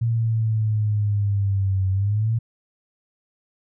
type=exponential two-way sweep; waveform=sine; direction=down then up; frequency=116.54 to 94.4 to 116.54 Hz; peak=-18 dBFS; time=0.01-2.39 s; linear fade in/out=10 ms; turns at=1.9 s; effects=none